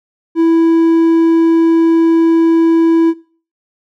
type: tone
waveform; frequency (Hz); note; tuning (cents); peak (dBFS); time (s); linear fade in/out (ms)
triangle; 329.6; E4; 0; -5; 0.35-3.14; 50
effects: noise-tail reverb RT60 0.4 s tail -19 dB re dry